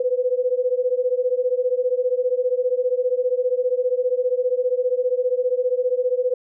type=beating tone pair; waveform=sine; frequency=493.9 / 508.9 Hz; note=B4 / C5; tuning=0 / -48 cents; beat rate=15 Hz; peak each=-21 dBFS; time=0-6.34 s; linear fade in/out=5 ms; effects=none